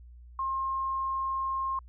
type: tone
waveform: sine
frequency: 1067 Hz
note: C6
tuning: 34 cents sharp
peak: -28 dBFS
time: 0.39-1.79 s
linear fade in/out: 2 ms
effects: added 60 Hz sine -47 dBFS peak until 1.88 s